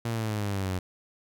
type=exponential sweep; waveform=sawtooth; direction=down; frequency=117.9 to 90.7 Hz; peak=-24 dBFS; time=0.05-0.79 s; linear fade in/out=5 ms; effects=none